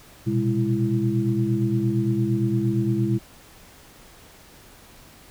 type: tone cluster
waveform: sine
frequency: 118.5 / 127.2 / 203.6 / 332.9 Hz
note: A#2 / C3 / G#3 / E4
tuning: +29 / -48 / -34 / +17 cents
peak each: -25 dBFS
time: 0.26-3.19 s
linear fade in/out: 20 ms
effects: pink hiss -49 dBFS RMS until 5.3 s